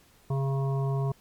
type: harmonic tone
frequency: 136.3 Hz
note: C#3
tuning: 29 cents flat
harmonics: 1 / 3 / 5 / 7 / 8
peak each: -25 / -35 / -39 / -42 / -43 dBFS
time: 0.3-1.12 s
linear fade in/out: 5 ms
effects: pink hiss -60 dBFS RMS until 1.2 s + MP3 96 kbps